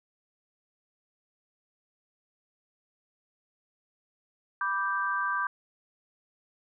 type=chord; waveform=sine; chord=G major; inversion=first; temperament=equal; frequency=987.8 / 1174.7 / 1568 Hz; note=B5 / D6 / G6; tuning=0 / 0 / 0 cents; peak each=-34 / -30 / -30 dBFS; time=4.61-5.47 s; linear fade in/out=2 ms; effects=none